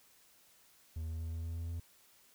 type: tone with pitch steps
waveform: triangle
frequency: 80.2 / 80.9 / 81.6 / 82.31 / 83.03 / 83.75 / 84.48 Hz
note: E2 / E2 / E2 / E2 / E2 / E2 / E2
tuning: -47 / -32 / -17 / -2 / +13 / +28 / +43 cents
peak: -35 dBFS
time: 0.96-1.8 s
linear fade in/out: 5 ms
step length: 120 ms
effects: white hiss -65 dBFS RMS until 2.34 s